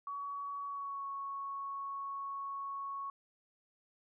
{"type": "tone with pitch glide", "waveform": "sine", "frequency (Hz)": [1128, 1106.7], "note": ["C#6", "C#6"], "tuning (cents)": [30, -3], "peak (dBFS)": -38, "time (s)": [0.07, 3.1], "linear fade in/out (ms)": 2, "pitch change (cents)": -33, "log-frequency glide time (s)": [0.65, 1.06], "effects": []}